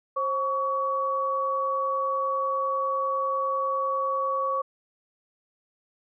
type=tone pair together; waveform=sine; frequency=533 / 1127.5 Hz; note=C5 / C#6; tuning=+32 / +29 cents; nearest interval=octave + minor second; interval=1297 cents; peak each=-29 / -25 dBFS; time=0.16-4.62 s; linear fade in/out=10 ms; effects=none